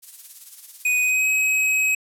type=noise with tremolo; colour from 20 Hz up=violet; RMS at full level=-35 dBFS; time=0.02-1.12 s; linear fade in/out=20 ms; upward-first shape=sine; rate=18 Hz; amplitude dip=55%
type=tone with pitch glide; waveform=square; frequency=2490 to 2544 Hz; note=D#7 to D#7; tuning=+1 to +38 cents; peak=-18 dBFS; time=0.85-1.95 s; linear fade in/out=5 ms; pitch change=+37 cents; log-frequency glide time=1.01-1.28 s
effects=low-pass 12000 Hz 12 dB/octave